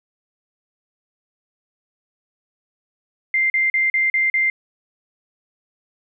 sine tone bursts, 2093 Hz, C7, in tune, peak -15 dBFS, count 6, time 3.34-4.5 s, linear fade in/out 2 ms, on 160 ms, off 40 ms, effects none

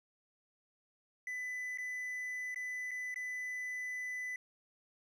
triangle tone with dropouts, 1999 Hz, B6, 20 cents sharp, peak -36 dBFS, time 1.27-4.36 s, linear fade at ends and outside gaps 2 ms, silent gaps 1.775-1.784 / 2.545-2.559 / 2.91-2.914 / 3.143-3.159 s, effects none

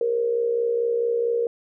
sine tone with amplitude modulation, 469.1 Hz, A#4, 11 cents sharp, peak -17 dBFS, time 0.01-1.47 s, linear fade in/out 2 ms, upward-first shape sine, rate 64.5 Hz, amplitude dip 60%, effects none

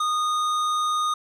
sine tone with hard clipping, 1232 Hz, D#6, 17 cents flat, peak -23 dBFS, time 0-1.14 s, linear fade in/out 5 ms, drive 12 dB, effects none

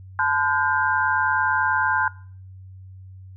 sine tone cluster, 871 / 1020 / 1434 / 1574 Hz, A5 / C6 / F6 / G6, -18 / -44 / +45 / +7 cents, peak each -24 / -24 / -23 / -23 dBFS, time 0.19-2.08 s, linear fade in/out 2 ms, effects noise-tail reverb RT60 0.5 s tail -22 dB re dry + added 94 Hz sine -39 dBFS peak until 3.36 s

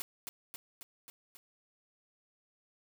white noise with echo, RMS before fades -39 dBFS, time 0-0.02 s, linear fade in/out 0 ms, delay 270 ms, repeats 5, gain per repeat -3 dB, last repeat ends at 1.37 s, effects none

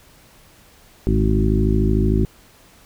harmonic tone with a mistuned harmonic, 53.3 Hz, G#1, 46 cents sharp, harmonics 1 / 2 / 3 / 4 / 5 / 6 / 7, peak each -18 / -21 / -25 / -22 / -26 / -25 / -24 dBFS, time 1.07-2.25 s, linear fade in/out 0 ms, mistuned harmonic 3, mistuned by -51 cents, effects pink hiss -50 dBFS RMS until 2.85 s

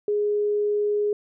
sine tone, 415.3 Hz, G#4, in tune, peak -20 dBFS, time 0.08-1.13 s, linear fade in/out 2 ms, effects none

